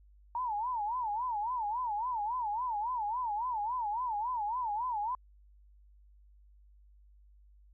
sine tone with vibrato, 914 Hz, A#5, 34 cents flat, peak -31 dBFS, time 0.35-5.15 s, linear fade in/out 2 ms, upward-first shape sine, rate 3.6 Hz, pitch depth 190 cents each way, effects added 50 Hz sine -57 dBFS peak until 7.73 s

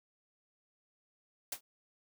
white noise with exponential decay, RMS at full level -32 dBFS, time 1.52-1.61 s, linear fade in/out 5 ms, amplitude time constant 19 ms, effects high-pass 150 Hz 12 dB/octave

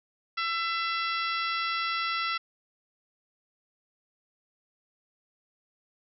harmonic tone, 670 Hz, E5, 28 cents sharp, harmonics 2 / 3 / 4 / 5 / 6 / 7 / 8, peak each -30 / -34 / -36 / -38 / -40 / -41 / -42 dBFS, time 0.37-2.38 s, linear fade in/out 10 ms, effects none

